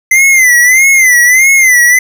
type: tone with vibrato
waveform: square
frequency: 2046 Hz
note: C7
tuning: 39 cents flat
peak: -4 dBFS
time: 0.11-1.99 s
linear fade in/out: 5 ms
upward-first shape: sine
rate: 1.6 Hz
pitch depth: 110 cents each way
effects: none